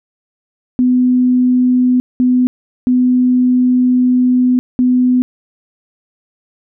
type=tone bursts at uneven times; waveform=sine; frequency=250.8 Hz; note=B3; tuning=27 cents sharp; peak=-8 dBFS; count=4; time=0.79-2 / 2.2-2.47 / 2.87-4.59 / 4.79-5.22 s; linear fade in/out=0 ms; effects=none